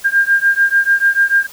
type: beating tone pair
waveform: sine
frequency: 1600 / 1606.8 Hz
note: G6 / G6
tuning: +35 / +42 cents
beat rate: 6.8 Hz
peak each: -13 dBFS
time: 0.04-1.47 s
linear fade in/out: 20 ms
effects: white hiss -38 dBFS RMS until 1.52 s